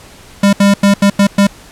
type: tone bursts at uneven times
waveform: square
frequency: 200 Hz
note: G3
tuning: 35 cents sharp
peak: -6 dBFS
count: 6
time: 0.43-0.53 / 0.6-0.74 / 0.83-0.94 / 1.02-1.1 / 1.19-1.27 / 1.38-1.47 s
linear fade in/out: 5 ms
effects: pink hiss -38 dBFS RMS until 1.71 s + low-pass 11000 Hz 12 dB/octave